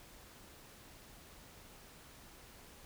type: silence
effects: pink hiss -57 dBFS RMS until 2.85 s